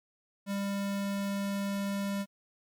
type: tone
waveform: square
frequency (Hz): 199.1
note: G3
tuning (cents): +27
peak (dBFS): -31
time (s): 0.46-2.26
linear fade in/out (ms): 50
effects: MP3 96 kbps